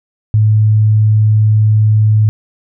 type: tone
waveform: sine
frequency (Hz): 107.5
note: A2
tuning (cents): -40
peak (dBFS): -6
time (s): 0.34-2.29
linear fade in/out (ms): 0
effects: none